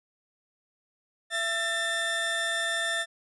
30% pulse tone pair together, 669.7 / 1788 Hz, E5 / A6, +27 / +27 cents, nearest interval octave + perfect fourth, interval 1700 cents, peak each -31 / -25 dBFS, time 1.3-3.06 s, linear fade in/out 50 ms, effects resampled to 24000 Hz

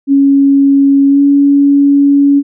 sine tone with pitch glide, 277.2 to 282 Hz, C#4 to C#4, 0 to +30 cents, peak -4 dBFS, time 0.07-2.43 s, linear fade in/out 50 ms, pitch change +30 cents, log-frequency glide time 1.08-1.21 s, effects none

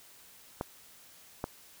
clicks, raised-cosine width 1 ms, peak -18 dBFS, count 2, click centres 0.611 / 1.441 s, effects white hiss -56 dBFS RMS until 1.8 s

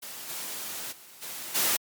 white noise with level steps, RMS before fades -40 / -36 / -50 / -38 / -25 dBFS, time 0.02-1.77 s, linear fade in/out 10 ms, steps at 0.28 / 0.91 / 1.21 / 1.54 s, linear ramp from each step 20 ms, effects high-pass 150 Hz 12 dB/octave + MP3 96 kbps

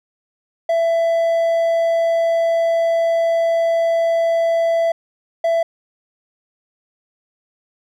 triangle tone pair in turn, 666 / 666 Hz, E5 / E5, +18 / +18 cents, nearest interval unison, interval 0 cents, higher neither, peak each -12 dBFS, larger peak neither, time 0.69-4.92 / 5.44-5.63 s, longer first, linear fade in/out 5 ms, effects none

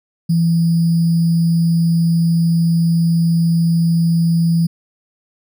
sine tone with sample-and-hold, 166.9 Hz, E3, 22 cents sharp, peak -11 dBFS, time 0.29-4.67 s, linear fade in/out 10 ms, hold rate 4900 Hz, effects none

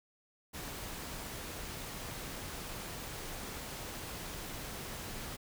pink noise, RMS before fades -43 dBFS, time 0.53-5.37 s, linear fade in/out 20 ms, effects none

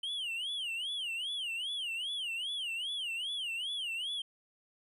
triangle tone with vibrato, 3032 Hz, F#7, 42 cents sharp, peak -33 dBFS, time 0.03-4.22 s, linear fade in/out 5 ms, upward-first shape sine, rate 2.5 Hz, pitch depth 220 cents each way, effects resampled to 32000 Hz

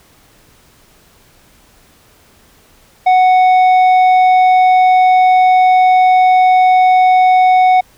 sine tone with tanh clipping, 740 Hz, F#5, in tune, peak -7 dBFS, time 3.06-7.81 s, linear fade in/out 10 ms, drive 7 dB, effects pink hiss -48 dBFS RMS until 7.97 s

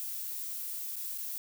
violet noise with dropouts, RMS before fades -38 dBFS, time 0-1.38 s, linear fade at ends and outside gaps 0 ms, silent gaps 0.957-0.965 / 1.177-1.183 s, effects none

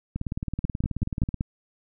two click trains, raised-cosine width 5 ms, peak -13 / -16 dBFS, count 5 / 23, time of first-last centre 0.65-1.409 / 0.16-1.343 s, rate 5.27 / 18.6 Hz, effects none

